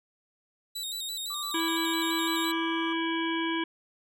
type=tone with vibrato; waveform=sawtooth; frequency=3832 Hz; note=A#7; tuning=47 cents sharp; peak=-30 dBFS; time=0.75-2.52 s; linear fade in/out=10 ms; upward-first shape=square; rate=5.9 Hz; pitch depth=53 cents each way
type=tone with tremolo; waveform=triangle; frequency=1174.7 Hz; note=D6; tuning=in tune; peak=-34 dBFS; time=1.3-2.93 s; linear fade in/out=5 ms; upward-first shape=sine; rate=1.2 Hz; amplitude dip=35%
type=harmonic tone; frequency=329 Hz; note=E4; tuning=3 cents flat; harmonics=1 / 3 / 5 / 7 / 9 / 10; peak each=-29 / -34 / -36 / -37 / -39 / -39 dBFS; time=1.54-3.64 s; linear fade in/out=5 ms
effects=none